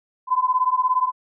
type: beating tone pair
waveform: sine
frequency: 1007 / 1024 Hz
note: B5 / C6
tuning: +33 / -38 cents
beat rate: 17 Hz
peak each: -20 dBFS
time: 0.27-1.12 s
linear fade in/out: 50 ms
effects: none